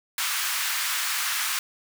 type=high-pass noise; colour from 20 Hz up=pink; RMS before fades=-27 dBFS; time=0.18-1.59 s; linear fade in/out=2 ms; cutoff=1200 Hz; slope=24 dB/octave; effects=none